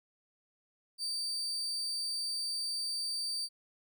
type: tone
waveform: 35% pulse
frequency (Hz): 4634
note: D8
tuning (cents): -24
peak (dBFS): -32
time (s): 0.98-3.49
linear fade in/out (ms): 50
effects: none